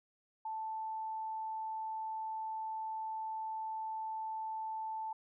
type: tone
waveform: sine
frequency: 880 Hz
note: A5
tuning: in tune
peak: -37 dBFS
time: 0.45-5.13 s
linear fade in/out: 5 ms
effects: none